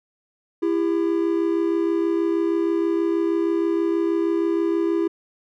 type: tone pair together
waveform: triangle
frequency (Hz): 333.7 / 400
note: E4 / G4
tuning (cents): +21 / +35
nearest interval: minor third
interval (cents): 314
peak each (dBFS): -18 / -22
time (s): 0.62-5.08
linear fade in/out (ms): 10
effects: none